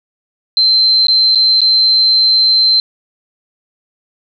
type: tone with dropouts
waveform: sine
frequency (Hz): 4106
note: C8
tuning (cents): -33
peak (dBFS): -7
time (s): 0.57-2.8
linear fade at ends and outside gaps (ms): 1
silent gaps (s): 1.069-1.083 / 1.349-1.356 / 1.606-1.616
effects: none